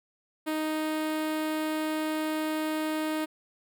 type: tone with notch filter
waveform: sawtooth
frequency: 311.1 Hz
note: D#4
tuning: in tune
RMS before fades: -30 dBFS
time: 0.46-3.26 s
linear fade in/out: 20 ms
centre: 6000 Hz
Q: 1.6
effects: none